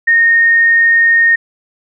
sine tone, 1846 Hz, A#6, 17 cents flat, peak -6 dBFS, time 0.07-1.36 s, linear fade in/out 10 ms, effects none

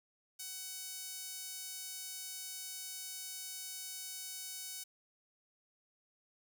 sawtooth tone with high-pass filter, 750 Hz, F#5, 23 cents sharp, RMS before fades -45 dBFS, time 0.39-4.84 s, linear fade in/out 10 ms, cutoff 5700 Hz, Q 0.93, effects none

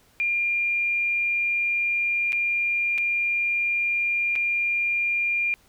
sine tone with dropouts, 2400 Hz, D7, 37 cents sharp, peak -21 dBFS, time 0.2-5.54 s, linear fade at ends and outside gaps 0 ms, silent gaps 2.322-2.329 / 2.979-2.983 / 4.355-4.36 s, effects pink hiss -59 dBFS RMS until 5.68 s

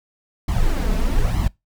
brown noise with flanger, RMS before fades -18 dBFS, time 0.48-1.48 s, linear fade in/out 5 ms, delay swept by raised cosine 0.96 to 4.66 ms, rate 1.1 Hz, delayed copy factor +0.8, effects noise-tail reverb RT60 0.2 s tail -24 dB re dry

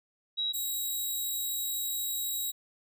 sine / 5% pulse tone pair in turn, 3861 / 3839 Hz, B7 / B7, -40 / -50 cents, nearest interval unison, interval 10 cents, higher first, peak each -28 / -23 dBFS, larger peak second, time 0.37-0.53 / 0.53-2.52 s, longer second, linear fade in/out 20 ms, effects none

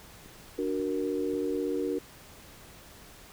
click train, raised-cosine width 3 ms, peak -36 dBFS, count 4, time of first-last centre 0.26-1.873 s, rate 1.86 Hz
sine chord, D augmented, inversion none, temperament equal, 293.7 / 370 / 466.2 Hz, D4 / F#4 / A#4, 0 / 0 / 0 cents, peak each -32 dBFS, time 0.58-1.99 s, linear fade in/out 10 ms
effects pink hiss -51 dBFS RMS until 3.32 s

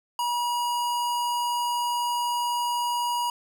square tone, 962 Hz, B5, 46 cents flat, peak -25 dBFS, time 0.19-3.3 s, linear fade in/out 2 ms, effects none

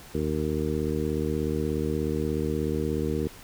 harmonic tone, 76.7 Hz, D#2, 24 cents flat, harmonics 1 / 2 / 3 / 4 / 5 / 6, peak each -32 / -32 / -32 / -32 / -32 / -32 dBFS, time 0.14-3.28 s, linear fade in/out 10 ms, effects pink hiss -47 dBFS RMS until 3.43 s

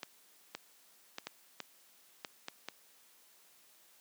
clicks, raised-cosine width 0.2 ms, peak -22 dBFS, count 8, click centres 0.032 / 0.55 / 1.184 / 1.27 / 1.603 / 2.248 / 2.484 / 2.686 s, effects white hiss -64 dBFS RMS until 4 s + high-pass 200 Hz 12 dB/octave

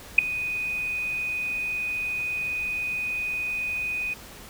sine tone with ADSR envelope, 2489 Hz, D#7, in tune, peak -5 dBFS, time 0.18-4.14 s, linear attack 8 ms, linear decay 3 ms, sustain -21 dB, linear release 9 ms, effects pink hiss -44 dBFS RMS until 4.49 s

